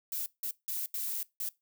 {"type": "noise bursts at uneven times", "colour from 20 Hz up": "violet", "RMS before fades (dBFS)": -35, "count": 5, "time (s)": [[0.12, 0.26], [0.43, 0.51], [0.68, 0.86], [0.94, 1.23], [1.4, 1.49]], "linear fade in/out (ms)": 2, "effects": ["noise-tail reverb RT60 0.2 s tail -21 dB re dry"]}